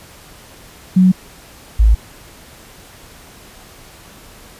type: tone pair in turn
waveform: sine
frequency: 185 / 54.15 Hz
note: F#3 / A1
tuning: 0 / -27 cents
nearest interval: octave + major sixth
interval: 2127 cents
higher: first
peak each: -6 dBFS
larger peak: neither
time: 0.96-1.12 / 1.79-1.95 s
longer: neither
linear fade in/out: 10 ms
effects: pink hiss -41 dBFS RMS until 4.59 s + resampled to 32000 Hz